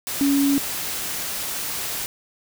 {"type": "tone in noise", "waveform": "sine", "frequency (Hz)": 280, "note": "C#4", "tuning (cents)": 18, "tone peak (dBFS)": -16, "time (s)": [0.21, 0.58], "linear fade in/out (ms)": 0, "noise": "white", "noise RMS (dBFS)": -28, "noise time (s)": [0.07, 2.06], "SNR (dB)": 9, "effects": []}